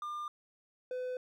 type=tone pair in turn; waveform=triangle; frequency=1200 / 504.5 Hz; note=D6 / B4; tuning=+37 / +37 cents; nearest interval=octave + minor third; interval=1500 cents; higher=first; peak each=-35 / -33 dBFS; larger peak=second; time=0.02-0.28 / 0.91-1.17 s; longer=neither; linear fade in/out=2 ms; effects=none